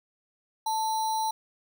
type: tone with sample-and-hold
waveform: sine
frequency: 880 Hz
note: A5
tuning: in tune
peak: -25 dBFS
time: 0.66-1.31 s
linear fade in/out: 5 ms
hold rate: 4900 Hz
effects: none